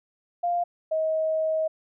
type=tone pair in turn; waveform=sine; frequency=698.5 / 633.6 Hz; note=F5 / D#5; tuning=0 / +31 cents; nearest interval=major second; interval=169 cents; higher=first; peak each=-22 dBFS; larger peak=neither; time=0.43-0.64 / 0.91-1.68 s; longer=second; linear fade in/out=10 ms; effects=none